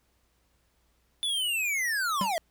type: linear sweep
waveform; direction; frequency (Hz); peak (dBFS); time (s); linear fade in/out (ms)
square; down; 3511 to 622.3; -27; 1.23-2.38; 0
type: tone with exponential decay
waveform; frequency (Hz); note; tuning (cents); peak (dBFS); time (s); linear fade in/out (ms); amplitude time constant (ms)
square; 193.9; G3; -19; -26; 2.21-2.33; 2; 26
effects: added 60 Hz sine -70 dBFS peak until 2.5 s + pink hiss -71 dBFS RMS until 2.5 s